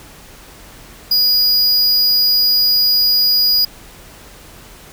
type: tone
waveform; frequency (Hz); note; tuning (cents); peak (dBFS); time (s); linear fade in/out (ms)
square; 4900; D#8; -27; -11; 1.11-3.65; 5
effects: added 42 Hz sine -46 dBFS peak until 4.92 s + pink hiss -40 dBFS RMS until 4.92 s